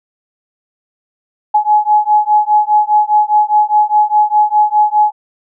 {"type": "beating tone pair", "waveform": "sine", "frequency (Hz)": [842, 846.9], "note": ["G#5", "G#5"], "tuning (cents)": [24, 34], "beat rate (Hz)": 4.9, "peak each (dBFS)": -11, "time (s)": [1.54, 5.12], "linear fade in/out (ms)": 10, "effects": []}